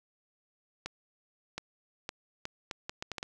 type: accelerating click train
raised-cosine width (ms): 0.2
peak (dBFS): -19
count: 10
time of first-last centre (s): 0.86-3.229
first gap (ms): 720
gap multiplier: 0.71
effects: none